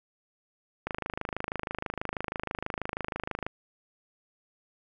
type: click train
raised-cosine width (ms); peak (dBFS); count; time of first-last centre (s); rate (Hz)
0.5; -16; 69; 0.87-3.465; 26.2
effects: none